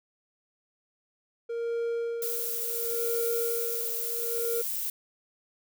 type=tone with tremolo; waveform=triangle; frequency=466.2 Hz; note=A#4; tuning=in tune; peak=-25 dBFS; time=1.49-4.62 s; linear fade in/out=10 ms; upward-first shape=sine; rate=0.7 Hz; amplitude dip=80%
type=noise; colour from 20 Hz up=violet; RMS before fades=-32 dBFS; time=2.22-4.9 s; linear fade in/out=2 ms
effects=none